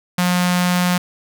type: tone with notch filter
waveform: sawtooth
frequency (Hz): 178.8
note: F3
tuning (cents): +41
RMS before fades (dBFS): -17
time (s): 0.18-0.98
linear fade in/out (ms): 5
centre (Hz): 370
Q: 0.61
effects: none